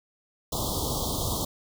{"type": "band-stop noise", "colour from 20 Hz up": "pink", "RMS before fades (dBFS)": -29, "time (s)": [0.52, 1.45], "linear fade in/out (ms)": 5, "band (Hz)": [1200, 3200], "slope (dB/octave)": 96, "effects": []}